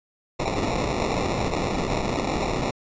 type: noise with sample-and-hold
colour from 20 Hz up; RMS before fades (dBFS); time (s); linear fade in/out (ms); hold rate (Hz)
blue; -25; 0.39-2.71; 10; 1575
effects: resampled to 16000 Hz